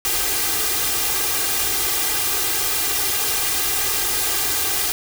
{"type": "noise with comb filter", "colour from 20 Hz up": "white", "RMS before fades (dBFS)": -21, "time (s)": [0.05, 4.92], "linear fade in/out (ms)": 0, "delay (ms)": 2.5, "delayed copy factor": 0.9, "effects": []}